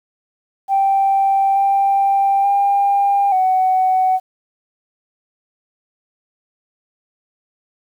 sine tone with pitch steps, 783 / 789 / 800 / 749 Hz, G5 / G5 / G5 / F#5, -2 / +11 / +35 / +21 cents, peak -11 dBFS, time 0.68-4.2 s, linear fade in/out 50 ms, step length 880 ms, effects tanh soft clip ceiling -7 dBFS + 8-bit

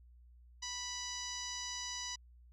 10% pulse tone with low-pass filter, 985 Hz, B5, 5 cents flat, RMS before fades -42 dBFS, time 0.62-2.16 s, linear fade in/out 10 ms, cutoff 6000 Hz, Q 3.5, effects added 60 Hz sine -57 dBFS peak until 2.52 s

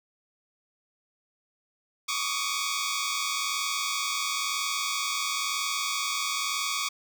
10% pulse tone cluster, 1102 / 1143 / 1239 Hz, C#6 / D6 / D#6, -11 / -47 / -8 cents, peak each -25 / -22 / -25 dBFS, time 2.08-6.89 s, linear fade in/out 10 ms, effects none

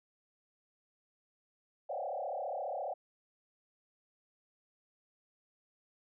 sine tone with frequency modulation, 660 Hz, E5, 2 cents sharp, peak -35 dBFS, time 1.89-2.94 s, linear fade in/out 10 ms, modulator 34.7 Hz, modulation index 3.7, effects none

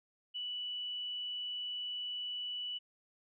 sine tone, 2960 Hz, F#7, in tune, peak -37 dBFS, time 0.34-2.79 s, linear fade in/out 20 ms, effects none

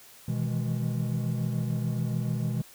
triangle chord, E major seventh, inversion second, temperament equal with one note detuned, 123.47 / 157.92 / 164.81 / 207.7 Hz, B2 / D#3 / E3 / G#3, 0 / +26 / 0 / 0 cents, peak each -27 / -31 / -33 / -32 dBFS, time 0.28-2.62 s, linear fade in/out 5 ms, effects white hiss -52 dBFS RMS until 2.74 s

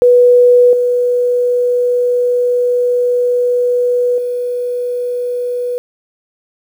sine tone with level steps, 490.5 Hz, B4, 12 cents flat, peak -4 / -10 / -15 dBFS, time 0.02-5.78 s, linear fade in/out 0 ms, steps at 0.73 / 4.18 s, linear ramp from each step 2 ms, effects 7-bit

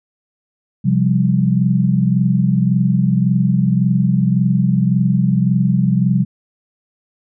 sine chord, C suspended fourth, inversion none, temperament just, 130.81 / 174.42 / 196.22 Hz, C3 / F3 / G3, 0 / -2 / +2 cents, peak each -16 dBFS, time 0.84-6.25 s, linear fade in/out 20 ms, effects none

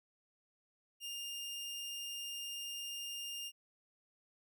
sawtooth tone, 2811 Hz, F7, 11 cents sharp, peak -38 dBFS, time 1-3.52 s, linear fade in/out 50 ms, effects none

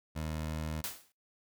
20% pulse tone, 78.2 Hz, D#2, 9 cents sharp, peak -30 dBFS, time 0.15-0.82 s, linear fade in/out 20 ms
white noise with exponential decay, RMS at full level -34 dBFS, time 0.84-1.12 s, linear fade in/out 0 ms, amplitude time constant 59 ms
effects noise-tail reverb RT60 0.2 s tail -21 dB re dry

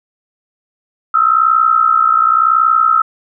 sine tone pair together, 1277.1 / 1338 Hz, D#6 / E6, +45 / +25 cents, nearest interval minor second, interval 80 cents, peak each -11 dBFS, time 1.14-3.02 s, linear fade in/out 5 ms, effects none

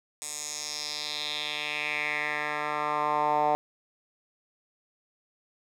10% pulse tone with band-pass filter sweep, 149.6 Hz, D3, 32 cents sharp, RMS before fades -30 dBFS, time 0.22-3.55 s, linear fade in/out 0 ms, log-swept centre 8000 to 770 Hz, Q 3.3, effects none

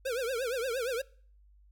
square tone with vibrato, 493.8 Hz, B4, in tune, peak -31 dBFS, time 0.05-1.02 s, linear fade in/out 10 ms, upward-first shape triangle, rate 8.6 Hz, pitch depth 200 cents each way, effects noise-tail reverb RT60 0.5 s tail -24 dB re dry + added 50 Hz sine -57 dBFS peak until 1.71 s

